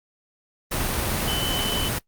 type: tone in noise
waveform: sine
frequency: 3026 Hz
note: F#7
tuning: 38 cents sharp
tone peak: -26 dBFS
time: 1.27-1.89 s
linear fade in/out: 10 ms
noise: pink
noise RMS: -25 dBFS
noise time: 0.71-1.99 s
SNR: -4 dB
effects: noise-tail reverb RT60 0.1 s tail -21 dB re dry + Opus 32 kbps